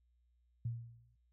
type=tone with exponential decay; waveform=sine; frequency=116.9 Hz; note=A#2; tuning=5 cents sharp; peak=-33 dBFS; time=0.65-1.16 s; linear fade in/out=5 ms; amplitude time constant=110 ms; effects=added 60 Hz sine -70 dBFS peak until 1.32 s